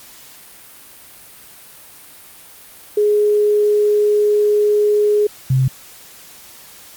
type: tone pair in turn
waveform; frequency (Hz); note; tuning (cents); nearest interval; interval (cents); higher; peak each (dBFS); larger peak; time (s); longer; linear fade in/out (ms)
sine; 417.7 / 130.96; G#4 / C3; +10 / +2; octave + minor sixth; 2008; first; -11; neither; 2.97-5.27 / 5.5-5.68; first; 5
effects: white hiss -41 dBFS RMS until 6.96 s + Opus 48 kbps